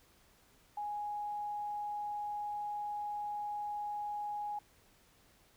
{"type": "tone", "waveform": "sine", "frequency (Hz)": 830, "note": "G#5", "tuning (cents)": -1, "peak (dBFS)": -36, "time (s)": [0.77, 4.59], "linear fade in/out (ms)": 5, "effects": ["pink hiss -66 dBFS RMS until 5.56 s"]}